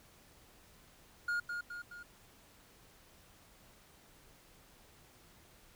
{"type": "tone with echo", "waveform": "triangle", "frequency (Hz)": 1426, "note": "F6", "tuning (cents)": 36, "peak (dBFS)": -30, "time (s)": [1.28, 1.4], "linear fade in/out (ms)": 5, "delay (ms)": 210, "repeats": 3, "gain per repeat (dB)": -5, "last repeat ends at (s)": 2.03, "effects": ["pink hiss -62 dBFS RMS until 5.75 s"]}